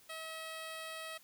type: tone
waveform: 10% pulse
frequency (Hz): 642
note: E5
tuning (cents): -46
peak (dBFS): -34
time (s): 0.09-1.18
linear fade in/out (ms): 10
effects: white hiss -63 dBFS RMS until 1.23 s